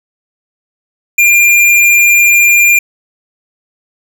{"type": "tone", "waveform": "square", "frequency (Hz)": 2398, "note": "D7", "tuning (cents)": 36, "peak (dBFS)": -5, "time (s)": [1.18, 2.79], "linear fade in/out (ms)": 5, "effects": []}